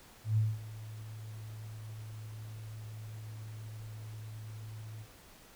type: tone with ADSR envelope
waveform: sine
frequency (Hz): 108.8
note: A2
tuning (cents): -19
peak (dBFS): -24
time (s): 0.24-5.07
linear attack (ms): 130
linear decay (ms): 210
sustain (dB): -18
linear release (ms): 61
effects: pink hiss -57 dBFS RMS until 5.55 s